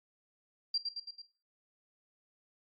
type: tone with echo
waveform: sine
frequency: 4741 Hz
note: D8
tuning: 16 cents sharp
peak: -28 dBFS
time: 0.74-0.78 s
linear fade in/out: 5 ms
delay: 110 ms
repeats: 4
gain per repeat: -4 dB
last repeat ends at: 1.22 s
effects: noise-tail reverb RT60 0.4 s tail -17 dB re dry + MP3 48 kbps